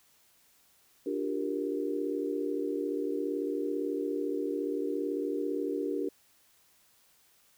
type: chord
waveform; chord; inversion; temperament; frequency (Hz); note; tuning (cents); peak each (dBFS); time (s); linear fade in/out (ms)
sine; G minor seventh; second; equal with one note detuned; 293.7 / 354.3 / 392 / 466.2; D4 / F4 / G4 / Bb4; 0 / +25 / 0 / 0; -34 / -38 / -34 / -36; 1.06-6.09; 5
effects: white hiss -65 dBFS RMS until 7.57 s